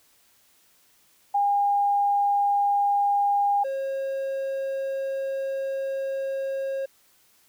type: tone pair in turn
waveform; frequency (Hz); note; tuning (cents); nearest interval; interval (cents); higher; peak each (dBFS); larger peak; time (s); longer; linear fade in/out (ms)
sine / triangle; 810 / 540.6; G#5 / C#5; -43 / -44; perfect fifth; 701; first; -19 / -24; first; 1.34-3.64 / 3.64-6.86; second; 10
effects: white hiss -61 dBFS RMS until 7.48 s